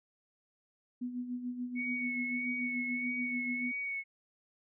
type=tone with tremolo; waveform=sine; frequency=246.9 Hz; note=B3; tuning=in tune; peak=-33 dBFS; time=1.01-3.72 s; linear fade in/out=10 ms; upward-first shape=sine; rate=6.9 Hz; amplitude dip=60%
type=tone with vibrato; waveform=sine; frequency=2217 Hz; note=C#7; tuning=in tune; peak=-34 dBFS; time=1.75-4.04 s; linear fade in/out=50 ms; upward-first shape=sine; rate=1.6 Hz; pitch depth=26 cents each way
effects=none